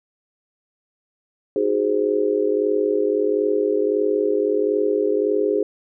sine chord, Ab dominant seventh, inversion second, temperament just, 311.5 / 373.8 / 415.3 / 519.1 Hz, Eb4 / Gb4 / Ab4 / C5, +2 / +18 / 0 / -14 cents, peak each -25 / -25 / -19 / -25 dBFS, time 1.56-5.63 s, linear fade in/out 2 ms, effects none

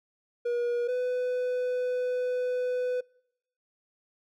triangle tone pair in turn, 479.9 / 499.4 Hz, B4 / B4, -50 / +19 cents, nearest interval minor second, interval 69 cents, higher second, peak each -24 dBFS, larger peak neither, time 0.45-0.88 / 0.88-3.01 s, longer second, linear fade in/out 10 ms, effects noise-tail reverb RT60 0.8 s tail -26 dB re dry

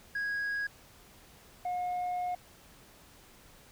sine tone pair in turn, 1651 / 719.1 Hz, G#6 / F#5, -11 / -50 cents, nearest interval octave + major second, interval 1439 cents, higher first, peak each -28 dBFS, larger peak neither, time 0.15-0.67 / 1.65-2.35 s, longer second, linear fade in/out 5 ms, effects tanh soft clip ceiling -30 dBFS + pink hiss -57 dBFS RMS until 3.71 s

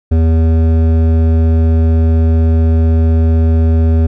sine tone with hard clipping, 81.1 Hz, E2, 28 cents flat, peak -9 dBFS, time 0.11-4.07 s, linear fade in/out 10 ms, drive 12 dB, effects none

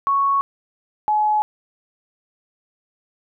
sine tone pair in turn, 1108.7 / 849.1 Hz, C#6 / G#5, 0 / +38 cents, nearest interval perfect fourth, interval 462 cents, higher first, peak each -15 dBFS, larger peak neither, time 0.07-0.41 / 1.08-1.42 s, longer neither, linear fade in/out 0 ms, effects none

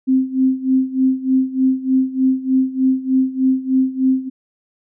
sine tone with tremolo, 261.6 Hz, C4, in tune, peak -10 dBFS, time 0.07-4.3 s, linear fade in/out 20 ms, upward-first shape sine, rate 3.3 Hz, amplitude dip 85%, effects none

